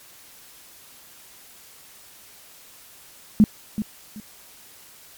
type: tone with echo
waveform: sine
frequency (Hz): 212.9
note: G#3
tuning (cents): +43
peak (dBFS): -9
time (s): 3.4-3.44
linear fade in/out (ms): 0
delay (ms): 380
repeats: 2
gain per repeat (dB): -12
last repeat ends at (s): 4.2
effects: white hiss -48 dBFS RMS until 5.17 s + MP3 96 kbps